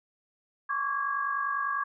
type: tone cluster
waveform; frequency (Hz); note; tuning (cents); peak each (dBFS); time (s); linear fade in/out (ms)
sine; 1096 / 1146 / 1641; C#6 / D6 / G#6; -20 / -43 / -21; -34 / -30 / -32; 0.69-1.84; 10
effects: none